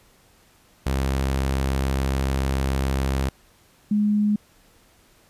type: tone pair in turn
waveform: sawtooth / sine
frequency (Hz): 67 / 208.6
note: C2 / G#3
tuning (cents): +42 / +8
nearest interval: octave + minor sixth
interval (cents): 1966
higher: second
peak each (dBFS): -17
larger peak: neither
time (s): 0.86-3.29 / 3.91-4.36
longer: first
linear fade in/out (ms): 5
effects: pink hiss -57 dBFS RMS until 5.29 s + resampled to 32000 Hz